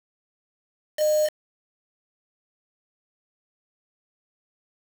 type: tone with quantisation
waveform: sine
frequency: 610 Hz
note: D#5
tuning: 34 cents flat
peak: -18 dBFS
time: 0.97-1.3 s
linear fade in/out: 50 ms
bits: 5
effects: none